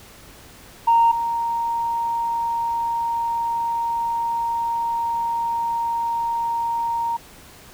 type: tone pair in turn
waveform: sine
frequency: 926 / 929.8 Hz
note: A#5 / A#5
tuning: -12 / -5 cents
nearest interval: unison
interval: 7 cents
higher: second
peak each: -11 / -20 dBFS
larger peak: first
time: 0.87-1.12 / 1.12-7.17 s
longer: second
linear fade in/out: 10 ms
effects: tanh soft clip ceiling -8 dBFS + pink hiss -45 dBFS RMS until 7.73 s